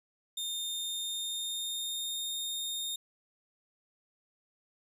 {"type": "tone with pitch glide", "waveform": "sawtooth", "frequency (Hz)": [3640, 3674], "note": ["A#7", "A#7"], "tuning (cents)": [-42, -26], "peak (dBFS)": -31, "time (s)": [0.37, 2.96], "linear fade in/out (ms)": 5, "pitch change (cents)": 16, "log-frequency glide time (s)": [0.69, 2.24], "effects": []}